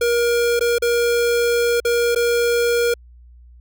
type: tone with dropouts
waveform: square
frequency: 474 Hz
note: A#4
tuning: 29 cents sharp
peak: -16 dBFS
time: 0.01-2.94 s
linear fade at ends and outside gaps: 5 ms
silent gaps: 0.594-0.608 / 0.784-0.821 / 1.802-1.849 / 2.149-2.159 s
effects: added 60 Hz sine -42 dBFS peak until 3.6 s